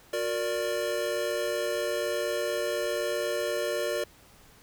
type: chord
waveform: square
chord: Gb augmented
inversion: none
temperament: equal with one note detuned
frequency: 362 / 466.2 / 587.3 Hz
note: Gb4 / Bb4 / D5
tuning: -38 / 0 / 0 cents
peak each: -35 / -33 / -31 dBFS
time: 0.13-4.04 s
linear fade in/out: 5 ms
effects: pink hiss -56 dBFS RMS until 4.62 s